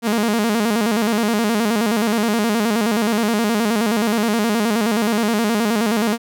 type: tone with vibrato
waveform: sawtooth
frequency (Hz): 220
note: A3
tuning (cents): 0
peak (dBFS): -12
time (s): 0.02-6.18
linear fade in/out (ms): 50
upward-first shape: square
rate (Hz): 9.5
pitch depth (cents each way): 100
effects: none